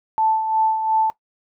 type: tone with tremolo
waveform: sine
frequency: 880 Hz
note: A5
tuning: in tune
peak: -14 dBFS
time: 0.18-1.1 s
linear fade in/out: 0 ms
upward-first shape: sine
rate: 2.8 Hz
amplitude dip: 55%
effects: noise-tail reverb RT60 0.1 s tail -17 dB re dry